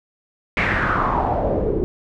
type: noise with low-pass filter sweep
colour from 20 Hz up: pink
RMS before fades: -20 dBFS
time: 0.57-1.84 s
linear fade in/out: 0 ms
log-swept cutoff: 2300 to 360 Hz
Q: 4.4
effects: none